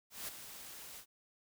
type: noise with ADSR envelope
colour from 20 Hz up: white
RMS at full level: -41 dBFS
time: 0.1-1.06 s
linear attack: 180 ms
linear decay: 13 ms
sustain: -9 dB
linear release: 79 ms
effects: none